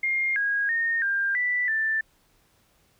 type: tone with pitch steps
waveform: sine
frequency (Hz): 2123 / 1641 / 1840 / 1596 / 1974 / 1770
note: C7 / G#6 / A#6 / G6 / B6 / A6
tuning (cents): +25 / -21 / -23 / +31 / -1 / +10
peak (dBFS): -22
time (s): 0.03-2.01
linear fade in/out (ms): 5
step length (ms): 330
effects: pink hiss -64 dBFS RMS until 2.99 s